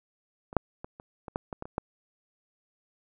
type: clicks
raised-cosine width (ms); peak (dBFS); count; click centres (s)
1; -27 / -7 / -24 / -30 / -25 / -15 / -21 / -22 / -27 / -14; 10; 0.529 / 0.567 / 0.845 / 0.999 / 1.282 / 1.359 / 1.528 / 1.624 / 1.655 / 1.781
effects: none